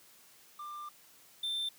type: tone pair in turn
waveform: triangle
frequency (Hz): 1190 / 3566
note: D6 / A7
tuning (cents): +22 / +22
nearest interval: octave + perfect fifth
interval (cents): 1900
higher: second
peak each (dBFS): -39 / -31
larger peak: second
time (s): 0.59-0.89 / 1.43-1.69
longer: first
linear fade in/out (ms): 5
effects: white hiss -60 dBFS RMS until 1.78 s + high-pass 100 Hz 12 dB/octave